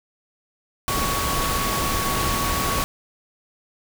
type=tone in noise; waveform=sine; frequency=1118 Hz; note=C#6; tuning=14 cents sharp; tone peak=-26 dBFS; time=0.88-2.84 s; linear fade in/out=0 ms; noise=pink; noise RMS=-24 dBFS; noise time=0.88-2.84 s; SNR=-5 dB; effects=none